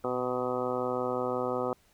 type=harmonic tone with a mistuned harmonic; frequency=125.6 Hz; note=B2; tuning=30 cents sharp; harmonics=1 / 2 / 3 / 4 / 5 / 6 / 7 / 8 / 9 / 10; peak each=-44 / -37 / -35 / -32 / -39 / -38 / -43 / -42 / -42 / -38 dBFS; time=0.04-1.73 s; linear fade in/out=2 ms; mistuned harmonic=1; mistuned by=-61 cents; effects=pink hiss -65 dBFS RMS until 1.93 s